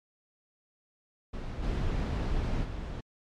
brown noise with level steps, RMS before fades -36 / -30 / -36 dBFS, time 1.33-3.01 s, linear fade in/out 10 ms, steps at 1.62 / 2.63 s, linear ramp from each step 20 ms, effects low-pass 5000 Hz 12 dB/octave + MP3 96 kbps

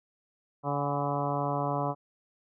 harmonic tone with a mistuned harmonic, 143.2 Hz, D3, 43 cents flat, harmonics 1 / 2 / 3 / 4 / 5 / 6 / 7 / 8 / 9, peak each -33 / -36 / -38 / -35 / -34 / -38 / -35 / -39 / -43 dBFS, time 0.63-1.95 s, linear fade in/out 50 ms, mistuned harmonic 6, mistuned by -55 cents, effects none

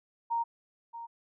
sine tone with echo, 930 Hz, A#5, 4 cents flat, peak -27 dBFS, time 0.3-0.44 s, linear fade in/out 20 ms, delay 630 ms, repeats 1, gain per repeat -12 dB, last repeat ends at 1.07 s, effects none

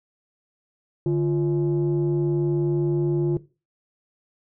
sine tone pair together, 146.83 / 347.8 Hz, D3 / F4, 0 / -7 cents, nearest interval octave + minor third, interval 1493 cents, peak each -20 dBFS, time 1.06-3.37 s, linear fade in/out 2 ms, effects noise-tail reverb RT60 0.3 s tail -18 dB re dry + tanh soft clip ceiling -16 dBFS

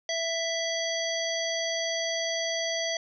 harmonic tone, 661 Hz, E5, 5 cents sharp, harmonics 1 / 3 / 5 / 7 / 9, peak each -31 / -34 / -34 / -36 / -35 dBFS, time 0.09-2.97 s, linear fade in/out 2 ms, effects none

